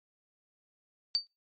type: tone with exponential decay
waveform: sine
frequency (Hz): 4600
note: D8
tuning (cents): -37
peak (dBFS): -21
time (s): 1.15-1.27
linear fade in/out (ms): 0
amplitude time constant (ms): 24
effects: noise-tail reverb RT60 0.2 s tail -21 dB re dry + MP3 32 kbps